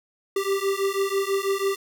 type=beating tone pair; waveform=square; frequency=389.4 / 395.5 Hz; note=G4 / G4; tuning=-12 / +15 cents; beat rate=6.1 Hz; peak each=-26 dBFS; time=0.36-1.76 s; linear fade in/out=5 ms; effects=none